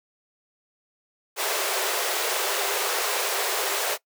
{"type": "high-pass noise", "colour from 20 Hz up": "pink", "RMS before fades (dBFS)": -26, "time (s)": [1.36, 3.98], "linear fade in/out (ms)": 50, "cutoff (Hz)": 370, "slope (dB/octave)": 96, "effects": ["noise-tail reverb RT60 0.1 s tail -21 dB re dry"]}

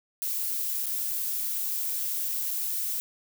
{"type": "noise with dropouts", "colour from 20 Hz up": "violet", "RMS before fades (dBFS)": -30, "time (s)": [0.22, 3], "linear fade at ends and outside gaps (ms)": 0, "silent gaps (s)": [[0.859, 0.866], [2.508, 2.512]], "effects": []}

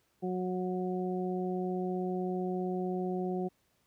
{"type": "harmonic tone", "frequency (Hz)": 183.1, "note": "F#3", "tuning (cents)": -18, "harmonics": [1, 2, 3, 4], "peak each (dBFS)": [-34, -34, -45, -40], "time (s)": [0.22, 3.49], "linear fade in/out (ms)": 20, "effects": ["pink hiss -73 dBFS RMS until 3.86 s", "high-pass 60 Hz 12 dB/octave"]}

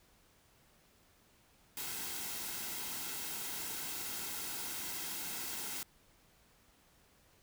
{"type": "noise with comb filter", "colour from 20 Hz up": "white", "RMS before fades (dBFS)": -41, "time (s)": [1.77, 5.83], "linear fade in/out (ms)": 2, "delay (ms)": 1.7, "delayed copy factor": -0.5, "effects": ["pink hiss -67 dBFS RMS until 7.42 s"]}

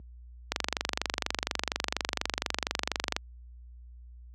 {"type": "click train", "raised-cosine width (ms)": 0.2, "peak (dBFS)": -9, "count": 65, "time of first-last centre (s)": [0.52, 3.165], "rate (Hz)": 24.2, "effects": ["added 60 Hz sine -25 dBFS peak until 4.34 s", "high-pass 200 Hz 12 dB/octave"]}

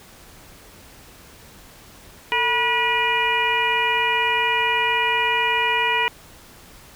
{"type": "harmonic tone with a mistuned harmonic", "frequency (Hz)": 483.9, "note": "B4", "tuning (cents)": -35, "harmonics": [1, 2, 3, 4, 5, 6], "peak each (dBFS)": [-29, -22, -31, -24, -23, -26], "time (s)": [2.32, 6.08], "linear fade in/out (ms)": 0, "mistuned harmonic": 1, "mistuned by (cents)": -130, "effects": ["pink hiss -46 dBFS RMS until 6.95 s"]}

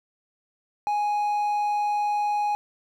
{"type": "tone", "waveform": "triangle", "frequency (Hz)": 830.6, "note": "G#5", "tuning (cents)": 0, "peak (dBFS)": -20, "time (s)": [0.87, 2.55], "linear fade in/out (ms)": 0, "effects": []}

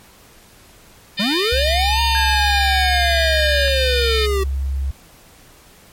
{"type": "harmonic tone", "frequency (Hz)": 606, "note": "D#5", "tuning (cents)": -46, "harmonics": [3, 4, 5, 6, 7, 8], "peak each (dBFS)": [-28, -27, -27, -23, -29, -27], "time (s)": [1.17, 4.27], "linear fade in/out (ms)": 20}
{"type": "linear two-way sweep", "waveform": "square", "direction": "up then down", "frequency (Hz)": [183.3, 932.3, 380.1], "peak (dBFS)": -19, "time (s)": [1.19, 4.44], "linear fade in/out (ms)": 10, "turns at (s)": 2.01}
{"type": "tone with pitch glide", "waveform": "sine", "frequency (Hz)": [67.2, 67.78], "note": ["C2", "C#2"], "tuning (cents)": [47, -38], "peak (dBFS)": -18, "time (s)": [1.52, 4.91], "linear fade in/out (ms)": 5, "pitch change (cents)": 15, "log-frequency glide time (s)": [2.12, 3.14]}
{"type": "tone with vibrato", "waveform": "triangle", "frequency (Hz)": 1637, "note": "G#6", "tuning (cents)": -25, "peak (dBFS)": -19, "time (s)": [2.15, 3.68], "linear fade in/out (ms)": 0, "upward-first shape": "sine", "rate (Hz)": 6.7, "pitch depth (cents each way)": 12}
{"effects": ["pink hiss -47 dBFS RMS until 5.92 s", "MP3 64 kbps"]}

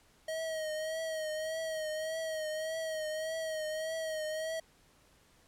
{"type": "tone with vibrato", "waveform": "square", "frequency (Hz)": 632, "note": "D#5", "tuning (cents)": 27, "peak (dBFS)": -35, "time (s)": [0.28, 4.6], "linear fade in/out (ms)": 5, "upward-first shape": "triangle", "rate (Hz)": 1.7, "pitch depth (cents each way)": 50, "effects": ["pink hiss -65 dBFS RMS until 5.47 s", "low-pass 12000 Hz 12 dB/octave"]}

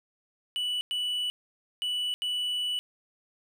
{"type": "tone bursts at uneven times", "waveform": "triangle", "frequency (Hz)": 2960, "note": "F#7", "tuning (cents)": 0, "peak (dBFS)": -26, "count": 4, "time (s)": [[0.56, 0.81], [0.91, 1.3], [1.82, 2.14], [2.22, 2.79]], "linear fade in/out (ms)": 0, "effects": []}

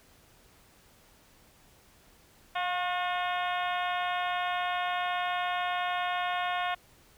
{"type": "harmonic tone with a mistuned harmonic", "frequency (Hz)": 360.7, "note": "F#4", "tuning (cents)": -44, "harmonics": [2, 3, 4, 5, 6, 7, 8, 9, 10], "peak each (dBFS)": [-31, -35, -37, -39, -41, -42, -43, -44, -45], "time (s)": [2.55, 6.75], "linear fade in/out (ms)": 10, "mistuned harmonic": 2, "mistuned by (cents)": -20, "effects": ["pink hiss -60 dBFS RMS until 7.17 s"]}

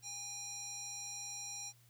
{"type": "tone with band-pass filter", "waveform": "square", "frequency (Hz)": 813, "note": "G#5", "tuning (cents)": -37, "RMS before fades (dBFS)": -45, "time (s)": [0.02, 1.73], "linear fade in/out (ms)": 50, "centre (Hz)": 6200, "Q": 4.6, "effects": ["added 119 Hz sine -64 dBFS peak until 1.89 s", "white hiss -69 dBFS RMS until 1.89 s"]}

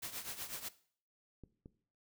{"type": "noise with tremolo", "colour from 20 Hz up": "white", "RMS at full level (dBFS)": -41, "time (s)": [0.02, 0.69], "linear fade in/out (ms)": 10, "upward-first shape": "triangle", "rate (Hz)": 8.1, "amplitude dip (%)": 80}
{"type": "clicks", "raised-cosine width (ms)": 3, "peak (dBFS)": -38, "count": 2, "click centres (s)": [1.437, 1.659]}
{"effects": ["noise-tail reverb RT60 0.5 s tail -17 dB re dry"]}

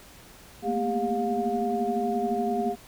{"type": "tone cluster", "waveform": "sine", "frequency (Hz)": [217.6, 231.7, 243.4, 401.6, 710], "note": ["A3", "A#3", "B3", "G4", "F5"], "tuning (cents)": [-19, -10, -25, 42, 28], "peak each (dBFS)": [-34, -31, -35, -29, -28], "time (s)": [0.62, 2.76], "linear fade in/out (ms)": 50, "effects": ["pink hiss -50 dBFS RMS until 2.87 s"]}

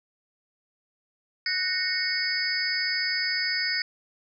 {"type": "tone cluster", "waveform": "sine", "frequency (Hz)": [1485, 1844, 2194, 4560, 5020], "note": ["F#6", "A#6", "C#7", "C#8", "D#8"], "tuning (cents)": [6, -19, -18, 48, 15], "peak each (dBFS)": [-34, -30, -31, -32, -29], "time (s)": [1.46, 3.82], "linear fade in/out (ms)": 2, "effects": []}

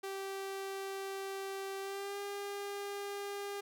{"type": "tone with pitch glide", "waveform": "sawtooth", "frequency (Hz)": [389.3, 402.8], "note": ["G4", "G4"], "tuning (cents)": [-12, 47], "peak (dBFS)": -35, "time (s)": [0.03, 3.61], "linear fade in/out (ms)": 10, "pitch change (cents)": 59, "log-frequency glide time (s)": [1.8, 2.18], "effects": []}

